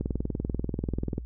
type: click train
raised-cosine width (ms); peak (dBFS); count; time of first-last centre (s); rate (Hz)
3; -16; 25; 0.01-1.181; 20.5
effects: noise-tail reverb RT60 0.1 s tail -24 dB re dry + added 59 Hz sine -36 dBFS peak until 1.25 s